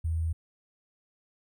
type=tone with sample-and-hold; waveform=sine; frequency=81.4 Hz; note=E2; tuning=21 cents flat; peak=-26 dBFS; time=0.04-0.33 s; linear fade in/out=10 ms; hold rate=8820 Hz; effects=none